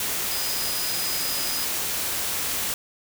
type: tone in noise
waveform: sine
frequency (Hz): 4978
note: D#8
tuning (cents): 0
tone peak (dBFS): -31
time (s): 0.31-1.65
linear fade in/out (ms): 2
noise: white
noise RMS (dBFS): -27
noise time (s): 0-2.74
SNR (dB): -7
effects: none